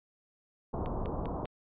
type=low-pass noise; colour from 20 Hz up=pink; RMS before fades=-35 dBFS; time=0.73-1.46 s; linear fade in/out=10 ms; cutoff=1100 Hz; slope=48 dB/octave
type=click train; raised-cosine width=0.2 ms; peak=-27 dBFS; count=4; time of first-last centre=0.86-1.455 s; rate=5.04 Hz
effects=resampled to 8000 Hz